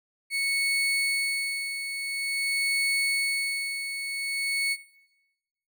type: tone with tremolo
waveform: 35% pulse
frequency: 2211 Hz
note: C#7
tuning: 5 cents flat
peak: -21 dBFS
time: 0.3-4.77 s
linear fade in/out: 50 ms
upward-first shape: sine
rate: 0.48 Hz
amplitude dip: 60%
effects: noise-tail reverb RT60 1.0 s tail -18 dB re dry